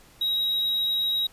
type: tone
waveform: triangle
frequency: 3822 Hz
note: A#7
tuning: 43 cents sharp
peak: -21 dBFS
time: 0.21-1.27 s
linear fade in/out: 5 ms
effects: pink hiss -54 dBFS RMS until 1.32 s + resampled to 32000 Hz